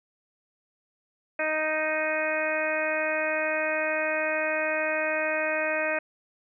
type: harmonic tone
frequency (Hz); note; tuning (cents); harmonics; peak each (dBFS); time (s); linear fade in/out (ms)
311.1; D#4; 0; 1 / 2 / 3 / 4 / 5 / 6 / 7 / 8; -38 / -28 / -38 / -38 / -32 / -33 / -36 / -32; 1.39-5.99; 5
effects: none